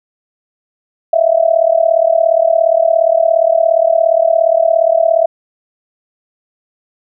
sine tone with amplitude modulation, 659.3 Hz, E5, in tune, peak -4 dBFS, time 1.13-5.26 s, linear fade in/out 5 ms, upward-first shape sine, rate 37.2 Hz, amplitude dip 90%, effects none

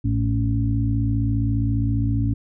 harmonic tone with a mistuned harmonic, 55 Hz, A1, in tune, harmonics 1 / 2 / 4 / 5, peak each -25 / -20 / -30 / -26 dBFS, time 0.04-2.34 s, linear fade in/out 10 ms, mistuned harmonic 5, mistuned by +28 cents, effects none

